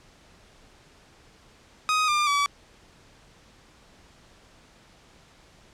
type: tone with pitch steps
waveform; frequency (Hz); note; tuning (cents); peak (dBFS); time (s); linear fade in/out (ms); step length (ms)
sawtooth; 1253 / 1197.8 / 1145; D#6 / D6 / D6; +12 / +34 / -44; -17; 1.89-2.46; 0; 190
effects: pink hiss -55 dBFS RMS until 5.73 s + low-pass 7000 Hz 12 dB/octave